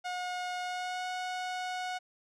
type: tone with pitch glide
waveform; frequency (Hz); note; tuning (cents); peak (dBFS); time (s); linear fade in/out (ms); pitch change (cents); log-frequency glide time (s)
sawtooth; 723 to 733.1; F#5 to F#5; -40 to -16; -30; 0.04-1.99; 20; +24; 0.62-1.07
effects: low-pass 6000 Hz 12 dB/octave